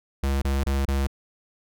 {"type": "tone bursts", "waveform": "square", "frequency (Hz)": 68.4, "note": "C#2", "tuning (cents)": -23, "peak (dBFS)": -22, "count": 4, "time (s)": [0.23, 1.071], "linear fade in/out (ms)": 5, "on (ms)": 190, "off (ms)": 27, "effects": []}